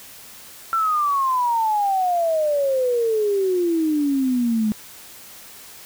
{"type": "exponential sweep", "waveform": "sine", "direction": "down", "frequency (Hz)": [1359, 209.9], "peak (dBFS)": -17, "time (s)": [0.73, 4.72], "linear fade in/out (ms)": 0, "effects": ["white hiss -42 dBFS RMS until 5.85 s"]}